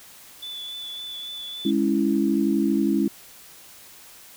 sine tone with vibrato, 3471 Hz, A7, 24 cents flat, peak -32 dBFS, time 0.42-1.71 s, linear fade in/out 10 ms, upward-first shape triangle, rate 3.6 Hz, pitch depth 18 cents each way
sine chord, C# minor, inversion second, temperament equal, 207.7 / 277.2 / 329.6 Hz, G#3 / C#4 / E4, 0 / 0 / 0 cents, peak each -23 dBFS, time 1.65-3.08 s, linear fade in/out 5 ms
effects white hiss -47 dBFS RMS until 4.36 s

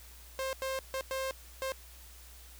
sawtooth tone bursts at uneven times, 530 Hz, C5, 22 cents sharp, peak -29 dBFS, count 5, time 0.39-0.53 / 0.62-0.79 / 0.94-1.01 / 1.11-1.31 / 1.62-1.72 s, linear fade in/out 0 ms, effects added 60 Hz sine -52 dBFS peak until 2.59 s + white hiss -55 dBFS RMS until 2.59 s

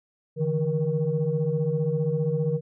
sine tone cluster, 146.3 / 161.4 / 474.2 Hz, D3 / E3 / A#4, -6 / -36 / +30 cents, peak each -26 dBFS, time 0.36-2.61 s, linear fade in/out 50 ms, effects tanh soft clip ceiling -14 dBFS

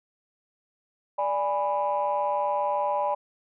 sine chord, G# diminished, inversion second, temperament equal with one note detuned, 587.3 / 824.9 / 987.8 Hz, D5 / G#5 / B5, 0 / -12 / 0 cents, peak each -27 dBFS, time 1.18-3.15 s, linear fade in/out 10 ms, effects tanh soft clip ceiling -16 dBFS

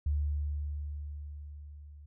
sine tone with level ramp, 73.42 Hz, D2, in tune, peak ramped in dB -26 to -48 dBFS, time 0.06-2.06 s, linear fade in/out 5 ms, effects none

